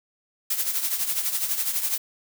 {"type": "noise with tremolo", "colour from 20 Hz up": "blue", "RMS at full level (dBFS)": -23, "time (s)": [0.5, 1.98], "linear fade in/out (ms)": 5, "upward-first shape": "triangle", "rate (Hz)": 12, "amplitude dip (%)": 70, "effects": []}